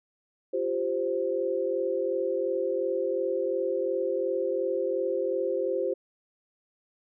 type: chord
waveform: sine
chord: F suspended second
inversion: none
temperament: equal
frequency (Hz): 349.2 / 392 / 523.3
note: F4 / G4 / C5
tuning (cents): 0 / 0 / 0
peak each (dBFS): -32 / -30 / -28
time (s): 0.53-5.94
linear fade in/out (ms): 10
effects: none